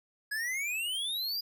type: exponential sweep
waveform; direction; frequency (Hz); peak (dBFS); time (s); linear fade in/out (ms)
square; up; 1661.2 to 4918; -32; 0.31-1.41; 10
effects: none